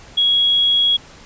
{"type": "tone", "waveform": "sine", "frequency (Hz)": 3322, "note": "G#7", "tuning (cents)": 0, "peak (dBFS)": -12, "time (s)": [0.17, 0.97], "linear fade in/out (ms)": 10, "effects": ["pink hiss -42 dBFS RMS until 1.25 s", "resampled to 16000 Hz"]}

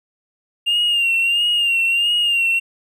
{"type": "tone with vibrato", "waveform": "triangle", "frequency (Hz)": 2794, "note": "F7", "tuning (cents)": 0, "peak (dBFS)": -12, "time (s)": [0.66, 2.6], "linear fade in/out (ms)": 20, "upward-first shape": "sine", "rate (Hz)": 1.5, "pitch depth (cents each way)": 54, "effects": ["tanh soft clip ceiling -10 dBFS"]}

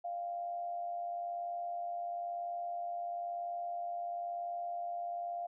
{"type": "tone with amplitude modulation", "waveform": "sine", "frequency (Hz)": 696, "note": "F5", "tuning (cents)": -6, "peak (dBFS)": -34, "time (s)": [0.04, 5.47], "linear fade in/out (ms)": 10, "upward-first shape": "sine", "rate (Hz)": 101, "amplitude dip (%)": 45, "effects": []}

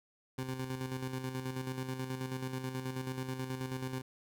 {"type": "tone with tremolo", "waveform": "20% pulse", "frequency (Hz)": 130, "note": "C3", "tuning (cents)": -11, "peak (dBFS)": -30, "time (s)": [0.38, 4.02], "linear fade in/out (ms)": 5, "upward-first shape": "square", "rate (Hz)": 9.3, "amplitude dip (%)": 50, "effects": []}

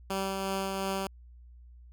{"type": "tone with tremolo", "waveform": "10% pulse", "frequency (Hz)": 193.4, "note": "G3", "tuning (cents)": -23, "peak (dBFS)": -21, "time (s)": [0.1, 1.07], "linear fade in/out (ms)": 2, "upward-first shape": "triangle", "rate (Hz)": 2.8, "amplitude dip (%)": 30, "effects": ["added 60 Hz sine -49 dBFS peak until 1.92 s"]}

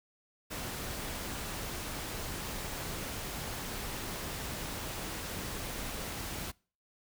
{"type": "noise", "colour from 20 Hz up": "pink", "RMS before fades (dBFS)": -39, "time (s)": [0.5, 6.52], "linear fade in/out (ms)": 20, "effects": ["noise-tail reverb RT60 0.4 s tail -25 dB re dry"]}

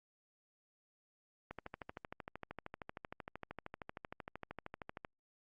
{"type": "click train", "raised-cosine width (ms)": 0.5, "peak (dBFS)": -29, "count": 47, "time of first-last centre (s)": [1.51, 5.048], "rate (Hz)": 13, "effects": ["Opus 48 kbps"]}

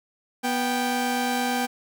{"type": "tone pair together", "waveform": "sawtooth", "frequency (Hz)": [245.1, 784], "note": ["B3", "G5"], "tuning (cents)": [-13, 0], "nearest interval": "octave + minor sixth", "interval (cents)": 2013, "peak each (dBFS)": -22, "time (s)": [0.43, 1.67], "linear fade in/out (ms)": 20, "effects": []}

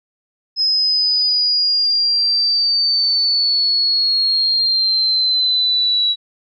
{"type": "exponential sweep", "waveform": "sine", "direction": "down", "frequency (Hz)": [5120, 3897], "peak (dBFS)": -13, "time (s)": [0.56, 6.16], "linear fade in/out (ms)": 50, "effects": []}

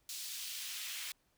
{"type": "noise with high-pass filter sweep", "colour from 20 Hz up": "pink", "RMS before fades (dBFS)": -43, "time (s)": [0.09, 1.12], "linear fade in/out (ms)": 2, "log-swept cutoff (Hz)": [4400, 2400], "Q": 1.2, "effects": ["pink hiss -75 dBFS RMS until 1.37 s"]}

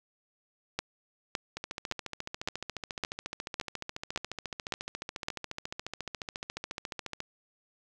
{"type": "two click trains", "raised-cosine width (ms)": 0.2, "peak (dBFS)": [-19, -13], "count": [81, 9], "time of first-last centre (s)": [[1.57, 7.204], [0.79, 5.284]], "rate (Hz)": [14.2, 1.78], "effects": []}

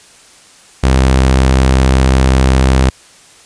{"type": "tone", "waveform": "sawtooth", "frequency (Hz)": 65.41, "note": "C2", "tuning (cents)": 0, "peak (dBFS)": -3, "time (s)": [0.83, 2.9], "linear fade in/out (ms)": 10, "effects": ["white hiss -42 dBFS RMS until 3.45 s", "resampled to 22050 Hz"]}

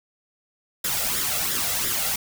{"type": "noise with flanger", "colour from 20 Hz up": "white", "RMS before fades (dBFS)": -25, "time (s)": [0.84, 2.16], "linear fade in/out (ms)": 5, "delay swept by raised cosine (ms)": [0.56, 1.53], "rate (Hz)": 2.9, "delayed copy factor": 0.6, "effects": []}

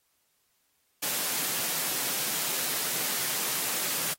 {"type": "high-pass noise", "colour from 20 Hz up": "white", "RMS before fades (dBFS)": -30, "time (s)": [1.02, 4.14], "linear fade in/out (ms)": 10, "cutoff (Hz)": 120, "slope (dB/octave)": 96, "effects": ["white hiss -72 dBFS RMS until 4.18 s", "AAC 48 kbps"]}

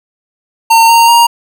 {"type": "tone with pitch steps", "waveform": "square", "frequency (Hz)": [911, 924.3, 937.7], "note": ["A#5", "A#5", "A#5"], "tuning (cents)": [-40, -15, 10], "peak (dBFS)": -4, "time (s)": [0.7, 1.27], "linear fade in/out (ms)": 10, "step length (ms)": 190, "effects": []}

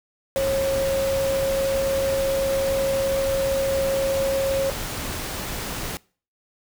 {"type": "tone in noise", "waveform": "sine", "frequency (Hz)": 543, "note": "C#5", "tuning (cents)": -36, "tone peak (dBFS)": -19, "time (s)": [0.36, 4.7], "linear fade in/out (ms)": 0, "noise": "pink", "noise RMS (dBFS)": -30, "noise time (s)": [0.36, 5.97], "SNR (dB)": 8, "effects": ["noise-tail reverb RT60 0.4 s tail -23 dB re dry"]}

